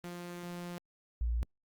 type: tone pair in turn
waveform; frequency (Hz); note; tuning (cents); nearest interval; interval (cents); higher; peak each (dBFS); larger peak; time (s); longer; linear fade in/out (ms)
sawtooth / sine; 175.2 / 58.25; F3 / A#1; +6 / -1; octave + perfect fifth; 1907; first; -36 / -29; second; 0.04-0.78 / 1.21-1.43; first; 0
effects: Opus 24 kbps